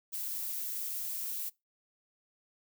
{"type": "noise", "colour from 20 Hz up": "violet", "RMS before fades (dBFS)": -37, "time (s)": [0.12, 1.5], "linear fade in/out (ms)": 20, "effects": ["noise-tail reverb RT60 0.2 s tail -22 dB re dry"]}